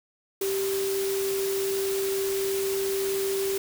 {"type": "tone in noise", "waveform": "sine", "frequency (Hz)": 390, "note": "G4", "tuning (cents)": -9, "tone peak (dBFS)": -25, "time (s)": [0.41, 3.58], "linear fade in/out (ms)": 5, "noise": "white", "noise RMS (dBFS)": -34, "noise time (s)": [0.41, 3.58], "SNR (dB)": 6, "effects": []}